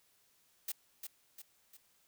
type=noise with echo; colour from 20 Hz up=blue; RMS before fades=-38 dBFS; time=0.68-0.72 s; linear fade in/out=5 ms; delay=350 ms; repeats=3; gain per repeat=-6 dB; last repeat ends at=1.77 s; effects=white hiss -71 dBFS RMS until 2.07 s